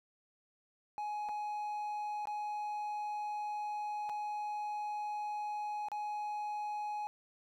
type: tone with dropouts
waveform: triangle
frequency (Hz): 838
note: G#5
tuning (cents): +15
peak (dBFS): -34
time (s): 0.98-7.07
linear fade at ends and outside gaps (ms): 0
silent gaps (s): 1.288-1.292 / 2.255-2.272 / 4.092-4.096 / 5.885-5.917
effects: none